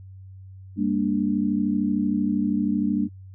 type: chord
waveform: sine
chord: G minor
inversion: none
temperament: equal with one note detuned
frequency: 200.1 / 233.1 / 293.7 Hz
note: G3 / Bb3 / D4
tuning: +36 / 0 / 0 cents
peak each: -24 / -25 / -25 dBFS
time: 0.76-3.09 s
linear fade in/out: 50 ms
effects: added 95 Hz sine -40 dBFS peak until 3.34 s